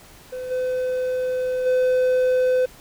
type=tone with level steps; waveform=triangle; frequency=508 Hz; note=B4; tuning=49 cents sharp; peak=-26 / -19 / -14 dBFS; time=0.32-2.66 s; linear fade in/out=10 ms; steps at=0.5 / 1.65 s; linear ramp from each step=20 ms; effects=pink hiss -47 dBFS RMS until 2.8 s